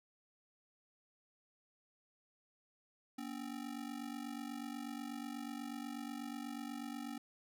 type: ring-modulated tone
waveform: square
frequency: 261.6 Hz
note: C4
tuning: in tune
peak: -40 dBFS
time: 3.18-7.18 s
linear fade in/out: 5 ms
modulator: 24.1 Hz
effects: none